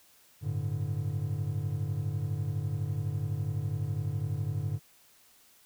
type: chord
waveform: triangle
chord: G suspended second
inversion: none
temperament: equal with one note detuned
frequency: 98 / 110 / 145.73 Hz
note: G2 / A2 / D3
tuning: 0 / 0 / -13 cents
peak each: -32 dBFS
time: 0.41-4.8 s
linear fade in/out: 50 ms
effects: white hiss -61 dBFS RMS until 5.65 s